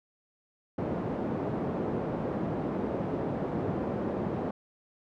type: band-pass noise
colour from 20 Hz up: pink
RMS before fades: -32 dBFS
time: 0.78-4.51 s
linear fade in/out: 5 ms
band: 160 to 600 Hz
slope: 12 dB/octave
effects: none